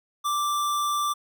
square tone, 1174.7 Hz, D6, in tune, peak -24 dBFS, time 0.24-1.14 s, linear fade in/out 20 ms, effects none

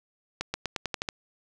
accelerating click train, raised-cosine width 0.2 ms, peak -12 dBFS, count 8, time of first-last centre 0.41-1.088 s, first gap 130 ms, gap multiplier 0.9, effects none

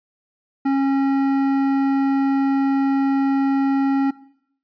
sine tone with hard clipping, 273.1 Hz, C#4, 26 cents flat, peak -18 dBFS, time 0.65-4.11 s, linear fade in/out 10 ms, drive 12 dB, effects noise-tail reverb RT60 0.7 s tail -20 dB re dry + resampled to 11025 Hz

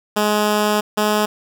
10% pulse tone pair in turn, 210.1 / 211.1 Hz, G#3 / G#3, +20 / +29 cents, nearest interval unison, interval 9 cents, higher second, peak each -7 dBFS, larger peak neither, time 0.16-0.81 / 0.97-1.26 s, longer first, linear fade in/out 10 ms, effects none

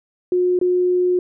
sine tone with dropouts, 360.7 Hz, F#4, 44 cents flat, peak -14 dBFS, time 0.32-1.19 s, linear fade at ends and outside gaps 2 ms, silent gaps 0.59-0.613 s, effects none

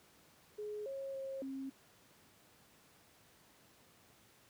sine tone with pitch steps, 420.1 / 544 / 538 / 268.7 Hz, G#4 / C#5 / C5 / C4, +20 / -33 / +48 / +46 cents, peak -40 dBFS, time 0.58-1.7 s, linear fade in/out 10 ms, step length 280 ms, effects pink hiss -65 dBFS RMS until 4.49 s + high-pass 100 Hz 12 dB/octave

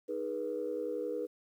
sine chord, G# minor, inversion second, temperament equal with one note detuned, 311.1 / 415.3 / 486.2 Hz, D#4 / G#4 / B4, 0 / 0 / -27 cents, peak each -40 / -38 / -35 dBFS, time 0.08-1.27 s, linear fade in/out 20 ms, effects tanh soft clip ceiling -25 dBFS + 11-bit

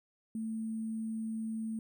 sine tone with sample-and-hold, 222.3 Hz, A3, 18 cents sharp, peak -34 dBFS, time 0.35-1.79 s, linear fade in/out 2 ms, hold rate 8820 Hz, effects none

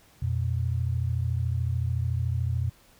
sine tone pair together, 87.09 / 120.8 Hz, F2 / B2, -4 / -38 cents, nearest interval tritone, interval 566 cents, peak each -27 dBFS, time 0.22-2.7 s, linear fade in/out 5 ms, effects pink hiss -58 dBFS RMS until 2.99 s

